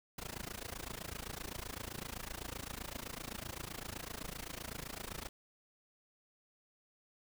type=noise with amplitude modulation; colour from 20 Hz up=pink; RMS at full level=-41 dBFS; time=0.18-5.29 s; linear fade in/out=5 ms; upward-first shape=sine; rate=27.8 Hz; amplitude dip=95%; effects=none